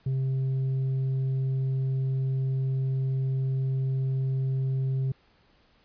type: tone with tanh clipping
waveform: sine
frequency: 132.7 Hz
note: C3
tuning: 25 cents sharp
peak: -25 dBFS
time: 0.06-5.12 s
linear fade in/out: 5 ms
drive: 3 dB
effects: pink hiss -63 dBFS RMS until 5.84 s + resampled to 11025 Hz